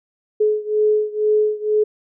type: beating tone pair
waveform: sine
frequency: 424.8 / 426.9 Hz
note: G#4 / G#4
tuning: +39 / +48 cents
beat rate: 2.1 Hz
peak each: -17 / -19 dBFS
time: 0.4-1.84 s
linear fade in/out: 10 ms
effects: none